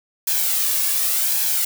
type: noise with flanger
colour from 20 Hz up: blue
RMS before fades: -20 dBFS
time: 0.27-1.65 s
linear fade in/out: 5 ms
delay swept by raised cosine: 1.2 to 1.81 ms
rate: 0.89 Hz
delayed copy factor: +0.5
effects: none